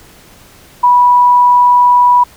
sine tone, 980 Hz, B5, 14 cents flat, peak -4 dBFS, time 0.83-2.24 s, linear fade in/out 10 ms, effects pink hiss -41 dBFS RMS until 2.36 s

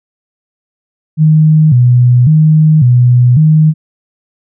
sine tone with vibrato, 138.59 Hz, C#3, in tune, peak -3 dBFS, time 1.17-3.74 s, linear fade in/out 50 ms, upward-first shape square, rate 0.91 Hz, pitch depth 200 cents each way, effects none

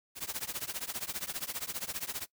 white noise with tremolo, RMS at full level -34 dBFS, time 0.15-2.27 s, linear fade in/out 50 ms, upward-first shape triangle, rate 15 Hz, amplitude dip 100%, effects noise-tail reverb RT60 0.1 s tail -22 dB re dry

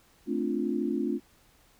sine chord, D minor seventh, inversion second, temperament equal, 220 / 261.6 / 293.7 / 349.2 Hz, A3 / C4 / D4 / F4, 0 / 0 / 0 / 0 cents, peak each -32 dBFS, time 0.26-1.2 s, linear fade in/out 50 ms, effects pink hiss -62 dBFS RMS until 1.79 s

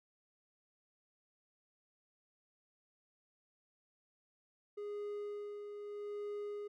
triangle tone with tremolo, 412.8 Hz, G#4, 10 cents flat, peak -37 dBFS, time 4.77-6.68 s, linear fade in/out 10 ms, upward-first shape sine, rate 0.8 Hz, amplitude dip 45%, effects none

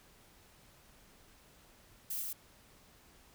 violet noise with echo, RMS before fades -38 dBFS, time 2.1-2.22 s, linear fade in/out 5 ms, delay 110 ms, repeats 1, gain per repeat -2 dB, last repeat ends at 2.33 s, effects pink hiss -62 dBFS RMS until 3.34 s

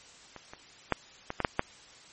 clicks, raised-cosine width 0.5 ms, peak -27 / -28 / -9 / -18 / -13 / -9 / -9 dBFS, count 7, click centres 0.363 / 0.535 / 0.923 / 1.304 / 1.403 / 1.448 / 1.594 s, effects white hiss -53 dBFS RMS until 2.12 s + MP3 32 kbps

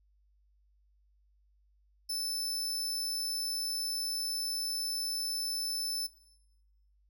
sawtooth tone, 5274 Hz, E8, in tune, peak -30 dBFS, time 2.09-6.07 s, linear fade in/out 10 ms, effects noise-tail reverb RT60 1.0 s tail -18 dB re dry + added 50 Hz sine -65 dBFS peak until 7.09 s

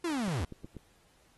45% pulse linear sweep, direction down, 356.8 to 66 Hz, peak -30 dBFS, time 0.04-0.45 s, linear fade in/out 5 ms
click train, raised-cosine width 3 ms, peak -31 dBFS, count 5, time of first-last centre 0.28-0.767 s, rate 8.21 Hz
effects pink hiss -66 dBFS RMS until 1.37 s + AAC 32 kbps

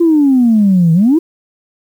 sine exponential two-way sweep, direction down then up, 347.4 to 159.3 to 346.9 Hz, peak -5 dBFS, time 0-1.19 s, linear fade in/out 10 ms, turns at 0.93 s, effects tanh soft clip ceiling -2 dBFS + 7-bit

